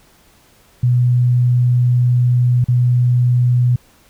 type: tone with dropouts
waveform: sine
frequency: 123.2 Hz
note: B2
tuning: 4 cents flat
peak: -10 dBFS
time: 0.83-3.76 s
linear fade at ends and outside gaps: 5 ms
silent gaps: 2.643-2.684 s
effects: pink hiss -51 dBFS RMS until 4.09 s